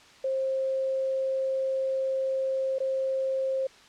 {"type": "tone with dropouts", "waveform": "sine", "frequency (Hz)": 531, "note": "C5", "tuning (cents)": 25, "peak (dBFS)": -25, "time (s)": [0.24, 3.67], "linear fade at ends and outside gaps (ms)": 5, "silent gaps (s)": [2.785, 2.802], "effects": ["white hiss -53 dBFS RMS until 3.88 s", "low-pass 5000 Hz 12 dB/octave"]}